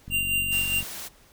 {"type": "click train", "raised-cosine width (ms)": 5, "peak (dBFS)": -26, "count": 36, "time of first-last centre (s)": [0.08, 0.828], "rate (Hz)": 46.8}
{"type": "tone with tremolo", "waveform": "square", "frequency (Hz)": 2781, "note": "F7", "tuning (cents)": -8, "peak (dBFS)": -22, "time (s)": [0.1, 0.83], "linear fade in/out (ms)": 50, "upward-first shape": "sine", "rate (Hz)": 4.8, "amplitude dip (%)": 45}
{"type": "noise", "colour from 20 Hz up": "white", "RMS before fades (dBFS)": -37, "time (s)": [0.51, 1.09], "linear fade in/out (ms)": 20}
{"effects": ["pink hiss -56 dBFS RMS until 1.32 s"]}